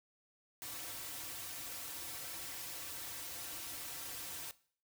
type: noise with comb filter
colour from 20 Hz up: white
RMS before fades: -45 dBFS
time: 0.62-4.51 s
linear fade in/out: 0 ms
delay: 4.8 ms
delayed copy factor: -0.95
effects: noise-tail reverb RT60 0.5 s tail -19 dB re dry